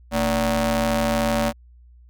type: ring-modulated tone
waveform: sawtooth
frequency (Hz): 175.4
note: F3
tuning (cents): +8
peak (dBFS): -12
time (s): 0.11-1.53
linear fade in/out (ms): 50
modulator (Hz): 402
effects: added 60 Hz sine -46 dBFS peak until 2.09 s